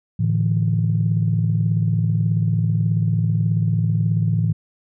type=chord; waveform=sine; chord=A suspended fourth; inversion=none; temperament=just; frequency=110 / 146.67 / 165 Hz; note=A2 / D3 / E3; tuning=0 / -2 / +2 cents; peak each=-18 / -24 / -20 dBFS; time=0.19-4.53 s; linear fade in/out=10 ms; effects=tanh soft clip ceiling -7 dBFS